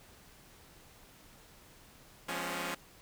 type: chord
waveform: 5% pulse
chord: Db major seventh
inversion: first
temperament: equal with one note detuned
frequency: 174.61 / 207.7 / 255.7 / 277.2 Hz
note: F3 / Ab3 / C4 / Db4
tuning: 0 / 0 / -40 / 0 cents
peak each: -28 / -32 / -32 / -28 dBFS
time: 2.28-2.75 s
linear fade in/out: 10 ms
effects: pink hiss -58 dBFS RMS until 3.01 s